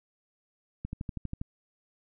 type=click train; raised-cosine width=5 ms; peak=-22 dBFS; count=8; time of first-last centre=0.85-1.415 s; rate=12.4 Hz; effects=none